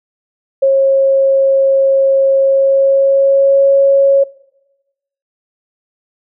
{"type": "tone with pitch glide", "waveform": "sine", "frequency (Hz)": [542, 550.8], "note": ["C#5", "C#5"], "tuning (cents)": [-39, -11], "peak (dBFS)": -6, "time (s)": [0.62, 4.24], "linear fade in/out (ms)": 10, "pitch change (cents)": 28, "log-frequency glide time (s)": [2.39, 3.69], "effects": ["noise-tail reverb RT60 1.0 s tail -21 dB re dry"]}